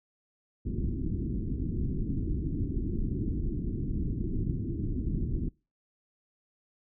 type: low-pass noise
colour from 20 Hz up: pink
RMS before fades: -31 dBFS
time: 0.65-5.49 s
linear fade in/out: 5 ms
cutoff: 350 Hz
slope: 48 dB/octave
effects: noise-tail reverb RT60 0.3 s tail -24 dB re dry